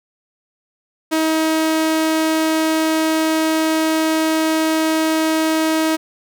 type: tone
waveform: sawtooth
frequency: 317.8 Hz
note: D#4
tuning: 37 cents sharp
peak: -11 dBFS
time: 1.11-5.97 s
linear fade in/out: 20 ms
effects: none